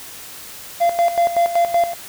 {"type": "tone with tremolo", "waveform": "triangle", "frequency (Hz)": 688, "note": "F5", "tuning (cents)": -26, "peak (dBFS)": -10, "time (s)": [0.8, 1.94], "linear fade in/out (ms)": 20, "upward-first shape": "square", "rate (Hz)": 5.3, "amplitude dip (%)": 70, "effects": ["white hiss -36 dBFS RMS until 2.08 s"]}